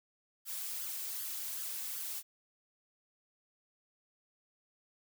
blue noise with flanger, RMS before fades -40 dBFS, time 0.45-2.23 s, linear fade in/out 50 ms, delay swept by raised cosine 0.61 to 2.71 ms, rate 2.6 Hz, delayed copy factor +0.55, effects none

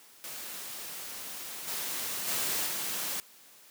white noise with level steps, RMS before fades -41 / -35 / -31 / -34 dBFS, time 0.24-3.2 s, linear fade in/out 0 ms, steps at 1.67 / 2.27 / 2.66 s, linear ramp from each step 10 ms, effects white hiss -56 dBFS RMS until 3.7 s + high-pass 150 Hz 12 dB/octave

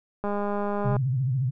click train, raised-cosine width 1 ms, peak -16 dBFS, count 149, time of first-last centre 0.24-0.965 s, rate 204 Hz
sine tone with vibrato, 129.8 Hz, C3, 13 cents flat, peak -22 dBFS, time 0.84-1.51 s, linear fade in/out 20 ms, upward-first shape sine, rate 14 Hz, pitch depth 130 cents each way
effects none

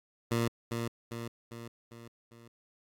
15% pulse tone with echo, 116.54 Hz, A#2, in tune, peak -21 dBFS, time 0.31-0.48 s, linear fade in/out 5 ms, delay 400 ms, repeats 5, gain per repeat -5 dB, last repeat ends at 2.48 s, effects AAC 48 kbps

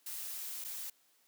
blue noise with dropouts, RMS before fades -42 dBFS, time 0.06-0.9 s, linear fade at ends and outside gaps 5 ms, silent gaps 0.642-0.646 s, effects white hiss -70 dBFS RMS until 1.27 s + high-pass 200 Hz 12 dB/octave

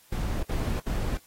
brown noise bursts, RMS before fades -28 dBFS, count 3, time 0.12-1.174 s, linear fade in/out 5 ms, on 310 ms, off 62 ms, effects white hiss -58 dBFS RMS until 1.26 s + AAC 48 kbps

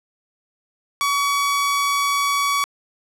sawtooth tone, 1132 Hz, C#6, 36 cents sharp, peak -14 dBFS, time 1.01-2.64 s, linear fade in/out 0 ms, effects low-pass 12000 Hz 12 dB/octave

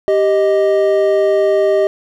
triangle tone pair together, 392.4 / 622.3 Hz, G4 / D#5, +2 / 0 cents, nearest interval minor sixth, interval 798 cents, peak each -11 dBFS, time 0.08-1.87 s, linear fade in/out 0 ms, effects none

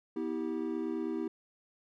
triangle chord, E minor, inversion second, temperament equal with one note detuned, 246.9 / 322.8 / 392 Hz, B3 / E4 / G4, 0 / -36 / 0 cents, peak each -36 / -33 / -36 dBFS, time 0.16-1.28 s, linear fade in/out 5 ms, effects none

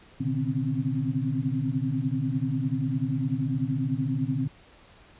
sine tone cluster, 122 / 138.6 / 152 / 256.9 / 267.1 Hz, B2 / C#3 / D#3 / C4 / C4, -21 / 0 / -40 / -32 / +36 cents, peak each -31 dBFS, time 0.2-4.48 s, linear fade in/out 10 ms, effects pink hiss -54 dBFS RMS until 5.19 s + resampled to 8000 Hz

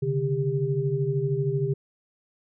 sine tone cluster, 134.3 / 147.3 / 398.3 Hz, C3 / D3 / G4, +46 / +6 / +28 cents, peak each -27 dBFS, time 0.02-1.74 s, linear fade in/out 10 ms, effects none

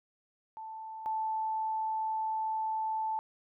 sine tone pair in turn, 882 / 877.7 Hz, A5 / A5, +4 / -5 cents, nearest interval unison, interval 9 cents, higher first, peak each -40 / -30 dBFS, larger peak second, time 0.57-1.06 / 1.06-3.19 s, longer second, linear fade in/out 0 ms, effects none

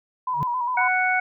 sine tone with vibrato, 984 Hz, B5, 7 cents flat, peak -22 dBFS, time 0.27-0.88 s, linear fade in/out 5 ms, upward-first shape square, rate 7.4 Hz, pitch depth 46 cents each way
triangle tone with exponential growth, 146.83 Hz, D3, in tune, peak -19 dBFS, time 0.32-0.43 s, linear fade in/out 0 ms, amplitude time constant 22 ms
harmonic tone, 740 Hz, F#5, in tune, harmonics 1 / 2 / 3, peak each -23 / -23 / -23 dBFS, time 0.77-1.2 s, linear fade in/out 5 ms
effects none

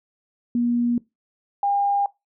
sine tone pair in turn, 239.3 / 804.9 Hz, A#3 / G5, +46 / +46 cents, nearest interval octave + major sixth, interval 2100 cents, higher second, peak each -18 dBFS, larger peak neither, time 0.55-0.98 / 1.63-2.06 s, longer neither, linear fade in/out 2 ms, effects noise-tail reverb RT60 0.2 s tail -21 dB re dry

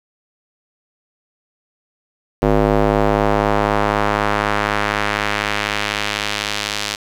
square tone with band-pass filter sweep, 52 Hz, G#1, 3 cents sharp, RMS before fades -18 dBFS, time 2.42-6.96 s, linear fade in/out 10 ms, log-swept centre 480 to 4400 Hz, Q 1, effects 7-bit

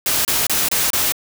white noise bursts, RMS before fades -18 dBFS, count 5, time 0.06-1.122 s, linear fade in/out 2 ms, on 190 ms, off 28 ms, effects none

